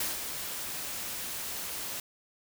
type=noise with ADSR envelope; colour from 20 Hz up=white; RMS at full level=-31 dBFS; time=0-2 s; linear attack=4 ms; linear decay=180 ms; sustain=-6 dB; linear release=3 ms; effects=none